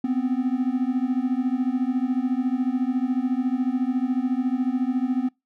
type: beating tone pair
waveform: triangle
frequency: 248.2 / 262.2 Hz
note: B3 / C4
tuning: +9 / +4 cents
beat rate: 14 Hz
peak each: -22 dBFS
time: 0.04-5.29 s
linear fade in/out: 5 ms
effects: noise-tail reverb RT60 0.2 s tail -23 dB re dry

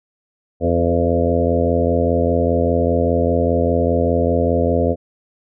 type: harmonic tone with a mistuned harmonic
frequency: 85 Hz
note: F2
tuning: 46 cents flat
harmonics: 1 / 2 / 3 / 4 / 5 / 6 / 7 / 8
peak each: -20 / -25 / -21 / -26 / -22 / -20 / -23 / -25 dBFS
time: 0.6-4.96 s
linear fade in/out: 50 ms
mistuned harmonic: 5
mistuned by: +32 cents
effects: none

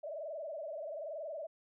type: tone with frequency modulation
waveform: sine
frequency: 616 Hz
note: D#5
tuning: 17 cents flat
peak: -39 dBFS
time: 0.03-1.47 s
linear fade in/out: 10 ms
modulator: 21.1 Hz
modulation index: 2.3
effects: none

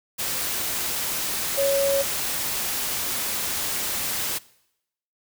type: tone in noise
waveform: sine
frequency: 554.4 Hz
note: C#5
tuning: in tune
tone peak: -19 dBFS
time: 1.57-2.03 s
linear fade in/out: 20 ms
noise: white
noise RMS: -27 dBFS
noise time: 0.18-4.39 s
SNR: +5 dB
effects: noise-tail reverb RT60 0.8 s tail -21 dB re dry

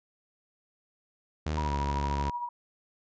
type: tone with pitch glide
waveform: sawtooth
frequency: 77.2 to 70.79 Hz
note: D#2 to C#2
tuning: -13 to +37 cents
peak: -25 dBFS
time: 1.46-2.3 s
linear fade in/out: 5 ms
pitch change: -150 cents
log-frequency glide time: 1.59-1.74 s
type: tone with tremolo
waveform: sine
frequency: 963 Hz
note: B5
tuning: 44 cents flat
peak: -29 dBFS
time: 1.57-2.49 s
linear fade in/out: 5 ms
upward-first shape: triangle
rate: 13 Hz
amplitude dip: 60%
effects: resampled to 16000 Hz

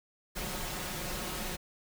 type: noise with comb filter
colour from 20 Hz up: pink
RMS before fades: -37 dBFS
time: 0.35-1.57 s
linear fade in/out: 20 ms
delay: 5.5 ms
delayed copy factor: +0.6
effects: none

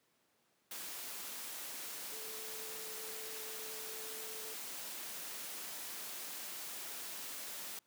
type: tone in noise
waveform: sine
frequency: 439.2 Hz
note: A4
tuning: 3 cents flat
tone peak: -52 dBFS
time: 2.12-4.54 s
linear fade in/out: 2 ms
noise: white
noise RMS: -45 dBFS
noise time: 0.71-7.79 s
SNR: -10 dB
effects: pink hiss -75 dBFS RMS until 7.86 s + high-pass 200 Hz 12 dB/octave

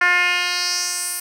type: tone with band-pass filter sweep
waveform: 10% pulse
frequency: 355.7 Hz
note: F4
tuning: 32 cents sharp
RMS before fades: -20 dBFS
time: 0.01-1.2 s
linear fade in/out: 5 ms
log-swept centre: 1700 to 11000 Hz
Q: 2.5
effects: none

